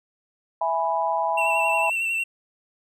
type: chord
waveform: sine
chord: E major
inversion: none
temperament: equal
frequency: 659.3 / 830.6 / 987.8 Hz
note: E5 / G#5 / B5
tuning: 0 / 0 / 0 cents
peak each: -26 / -25 / -25 dBFS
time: 0.61-1.9 s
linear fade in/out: 5 ms
type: tone with vibrato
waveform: triangle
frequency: 2700 Hz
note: E7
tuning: 41 cents sharp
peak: -21 dBFS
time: 1.37-2.24 s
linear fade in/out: 10 ms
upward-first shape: sine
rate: 11 Hz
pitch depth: 32 cents each way
effects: none